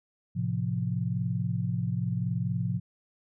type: chord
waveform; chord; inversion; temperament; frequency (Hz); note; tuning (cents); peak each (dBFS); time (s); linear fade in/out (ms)
sine; F major; first; equal; 110 / 130.81 / 174.61; A2 / C3 / F3; 0 / 0 / 0; -31; 0.35-2.8; 20
effects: none